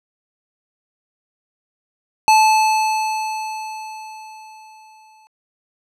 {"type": "tone with exponential decay", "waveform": "square", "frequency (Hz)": 870, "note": "A5", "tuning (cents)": -20, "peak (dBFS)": -9, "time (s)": [2.28, 5.27], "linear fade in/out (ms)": 0, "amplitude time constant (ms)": 650, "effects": ["low-pass 9000 Hz 12 dB/octave"]}